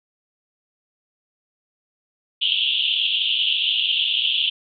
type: band-pass noise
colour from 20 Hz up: pink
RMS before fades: -21 dBFS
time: 2.41-4.5 s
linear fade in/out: 10 ms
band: 2800 to 3500 Hz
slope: 96 dB/octave
effects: none